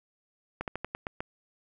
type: slowing click train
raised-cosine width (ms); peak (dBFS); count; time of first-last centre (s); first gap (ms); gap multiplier
0.5; -18; 7; 0.61-1.205; 68; 1.15
effects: none